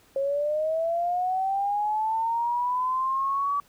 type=linear sweep; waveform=sine; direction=up; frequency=540 to 1148 Hz; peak=-23 dBFS; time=0.16-3.6 s; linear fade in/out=2 ms; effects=pink hiss -59 dBFS RMS until 3.68 s